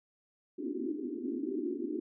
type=band-pass noise; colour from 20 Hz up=pink; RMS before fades=-36 dBFS; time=0.58-2 s; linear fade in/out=10 ms; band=240 to 390 Hz; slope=96 dB/octave; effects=none